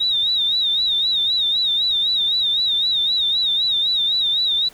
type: tone with vibrato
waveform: sine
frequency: 3750 Hz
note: A#7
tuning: 10 cents sharp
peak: -16 dBFS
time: 0-4.69 s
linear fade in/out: 10 ms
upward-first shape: sine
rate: 3.9 Hz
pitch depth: 97 cents each way
effects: pink hiss -47 dBFS RMS until 4.73 s